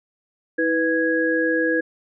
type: tone cluster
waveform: sine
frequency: 322.6 / 495.1 / 1657 Hz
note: E4 / B4 / G#6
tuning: -37 / +4 / -4 cents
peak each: -22 dBFS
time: 0.58-1.81 s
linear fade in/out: 10 ms
effects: none